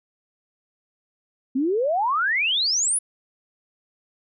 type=exponential sweep; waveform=sine; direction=up; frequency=249.8 to 10540 Hz; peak=-19 dBFS; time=1.55-2.99 s; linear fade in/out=10 ms; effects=none